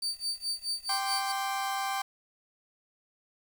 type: tone with tremolo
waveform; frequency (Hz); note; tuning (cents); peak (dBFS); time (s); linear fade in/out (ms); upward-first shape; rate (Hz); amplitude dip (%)
35% pulse; 4606; D8; -34; -27; 0.02-1.32; 5; sine; 4.7; 95
type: chord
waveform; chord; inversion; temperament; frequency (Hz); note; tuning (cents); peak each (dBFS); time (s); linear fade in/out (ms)
35% pulse; G suspended fourth; none; equal; 784 / 1046.5 / 1174.7; G5 / C6 / D6; 0 / 0 / 0; -30 / -35 / -36; 0.89-2.02; 5
effects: 9-bit